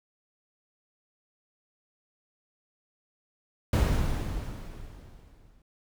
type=noise with exponential decay; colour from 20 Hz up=brown; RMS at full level=-20 dBFS; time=3.73-5.62 s; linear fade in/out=2 ms; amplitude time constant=410 ms; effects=none